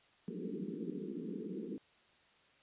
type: band-pass noise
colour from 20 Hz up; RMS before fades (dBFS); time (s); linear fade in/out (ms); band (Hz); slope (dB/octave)
pink; -42; 0.28-1.78; 0; 170 to 450; 96
effects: white hiss -67 dBFS RMS until 2.62 s + resampled to 8000 Hz